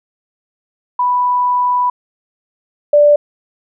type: tone pair in turn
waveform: sine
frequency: 987.8 / 587.3 Hz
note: B5 / D5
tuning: 0 / 0 cents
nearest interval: major sixth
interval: 900 cents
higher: first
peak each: -11 / -5 dBFS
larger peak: second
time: 0.99-1.9 / 2.93-3.16 s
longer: first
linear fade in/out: 5 ms
effects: none